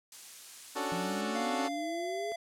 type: noise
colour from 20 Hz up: blue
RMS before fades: -44 dBFS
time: 0.12-1.21 s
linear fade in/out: 2 ms
type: chord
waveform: 15% pulse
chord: D major seventh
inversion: third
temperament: equal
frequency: 277.2 / 293.7 / 370 / 440 Hz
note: C#4 / D4 / F#4 / A4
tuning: 0 / 0 / 0 / 0 cents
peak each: -32 dBFS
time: 0.75-1.69 s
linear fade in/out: 20 ms
type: exponential sweep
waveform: sine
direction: up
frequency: 170.1 to 427.2 Hz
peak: -36 dBFS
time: 0.92-2.32 s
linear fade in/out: 0 ms
type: tone with pitch glide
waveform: square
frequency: 698.5 to 679.4 Hz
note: F5 to F5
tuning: 0 to -48 cents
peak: -36 dBFS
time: 1.35-2.36 s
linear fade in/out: 5 ms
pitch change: -48 cents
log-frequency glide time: 1.66-1.86 s
effects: low-pass 9000 Hz 12 dB/octave